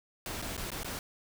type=noise with dropouts; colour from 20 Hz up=pink; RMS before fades=-38 dBFS; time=0.26-0.99 s; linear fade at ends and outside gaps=1 ms; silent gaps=0.417-0.423 / 0.567-0.577 / 0.704-0.717 / 0.833-0.845 s; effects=none